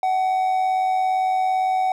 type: tone with amplitude modulation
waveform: triangle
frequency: 751 Hz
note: F#5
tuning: 26 cents sharp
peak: -14 dBFS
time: 0.03-1.92 s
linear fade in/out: 2 ms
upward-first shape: sine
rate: 97.7 Hz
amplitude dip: 40%
effects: none